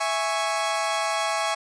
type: chord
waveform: sawtooth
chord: C# minor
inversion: first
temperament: equal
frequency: 659.3 / 830.6 / 1108.7 Hz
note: E5 / G#5 / C#6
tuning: 0 / 0 / 0 cents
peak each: -24 dBFS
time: 0-1.55 s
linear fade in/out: 10 ms
effects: resampled to 22050 Hz + 9-bit